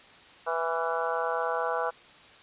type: harmonic tone with a mistuned harmonic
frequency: 164.81 Hz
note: E3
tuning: in tune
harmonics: 3 / 4 / 5 / 6 / 7 / 8 / 9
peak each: -32 / -33 / -34 / -35 / -35 / -36 / -37 dBFS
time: 0.46-1.91 s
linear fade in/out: 20 ms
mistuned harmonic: 8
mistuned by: +47 cents
effects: white hiss -52 dBFS RMS until 2.42 s + resampled to 8000 Hz